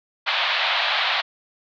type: band-pass noise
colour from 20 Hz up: white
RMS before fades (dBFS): -22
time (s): 0.26-1.22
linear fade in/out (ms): 20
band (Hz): 620 to 4000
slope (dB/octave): 48
effects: none